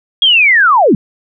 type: linear sweep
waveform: sine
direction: down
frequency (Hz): 3322 to 164.81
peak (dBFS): -5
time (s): 0.22-0.95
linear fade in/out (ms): 2
effects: none